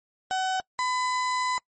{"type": "tone pair in turn", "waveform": "35% pulse", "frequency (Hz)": [753, 1005.1], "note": ["F#5", "B5"], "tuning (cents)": [30, 30], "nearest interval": "perfect fourth", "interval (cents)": 500, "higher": "second", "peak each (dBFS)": -23, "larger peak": "neither", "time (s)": [[0.31, 0.6], [0.79, 1.58]], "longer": "second", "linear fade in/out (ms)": 0, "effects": ["noise-tail reverb RT60 0.1 s tail -26 dB re dry", "MP3 32 kbps"]}